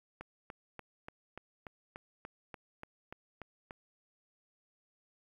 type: click train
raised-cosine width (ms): 0.5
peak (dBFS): -29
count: 13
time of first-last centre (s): 0.21-3.709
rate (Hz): 3.43
effects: 10-bit